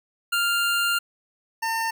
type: tone pair in turn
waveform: 25% pulse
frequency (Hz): 1396.9 / 904.7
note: F6 / A5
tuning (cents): 0 / +48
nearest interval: minor sixth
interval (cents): 752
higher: first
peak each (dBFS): -17 / -20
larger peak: first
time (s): 0.32-0.99 / 1.62-1.91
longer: first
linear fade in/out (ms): 10
effects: none